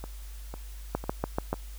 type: two click trains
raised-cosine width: 1 ms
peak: -24 / -13 dBFS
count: 4 / 5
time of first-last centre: 0.04-1.54 / 0.95-1.53 s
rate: 2 / 6.9 Hz
effects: added 50 Hz sine -39 dBFS peak until 1.78 s + white hiss -53 dBFS RMS until 1.78 s